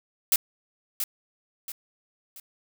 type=noise with echo; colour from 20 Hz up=blue; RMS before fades=-20 dBFS; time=0.32-0.36 s; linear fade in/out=2 ms; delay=680 ms; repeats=3; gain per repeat=-8 dB; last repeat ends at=2.4 s; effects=none